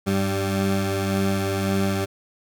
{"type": "tone pair together", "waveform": "20% pulse", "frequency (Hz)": [98.1, 194.4], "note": ["G2", "G3"], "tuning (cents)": [2, -14], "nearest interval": "octave", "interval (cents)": 1184, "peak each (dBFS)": -19, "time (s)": [0.06, 2.06], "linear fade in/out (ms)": 20, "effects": []}